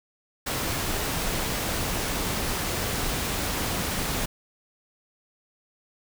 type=noise; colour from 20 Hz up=pink; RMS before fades=-28 dBFS; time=0.46-4.26 s; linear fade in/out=10 ms; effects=none